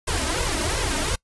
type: noise with flanger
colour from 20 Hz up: pink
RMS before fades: -24 dBFS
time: 0.07-1.16 s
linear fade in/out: 10 ms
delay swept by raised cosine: 1.9 to 3.3 ms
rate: 2.8 Hz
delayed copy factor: +0.8
effects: noise-tail reverb RT60 0.1 s tail -25 dB re dry + resampled to 24000 Hz